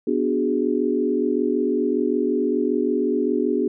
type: chord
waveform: sine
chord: G# half-diminished seventh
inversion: first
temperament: equal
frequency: 246.9 / 293.7 / 370 / 415.3 Hz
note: B3 / D4 / F#4 / G#4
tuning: 0 / 0 / 0 / 0 cents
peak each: -24 dBFS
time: 0.07-3.68 s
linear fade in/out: 5 ms
effects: none